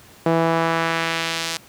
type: tone with band-pass filter sweep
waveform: sawtooth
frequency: 164.81 Hz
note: E3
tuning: in tune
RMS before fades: -21 dBFS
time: 0.26-1.57 s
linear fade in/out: 2 ms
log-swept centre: 550 to 5400 Hz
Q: 0.9
effects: pink hiss -47 dBFS RMS until 1.68 s + high-pass 80 Hz 12 dB/octave